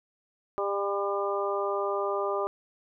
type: harmonic tone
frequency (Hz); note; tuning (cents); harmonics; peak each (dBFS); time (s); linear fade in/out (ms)
200; G3; +35; 2 / 3 / 4 / 5 / 6; -30 / -32 / -36 / -36 / -33; 0.58-2.47; 0
effects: none